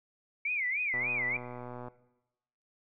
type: tone with vibrato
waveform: sine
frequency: 2217 Hz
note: C#7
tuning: in tune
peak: -29 dBFS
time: 0.45-1.37 s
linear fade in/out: 5 ms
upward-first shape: sine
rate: 3.4 Hz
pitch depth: 210 cents each way
type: click train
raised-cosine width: 1 ms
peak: -29 dBFS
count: 117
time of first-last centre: 0.94-1.883 s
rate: 123 Hz
effects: noise-tail reverb RT60 1.0 s tail -18 dB re dry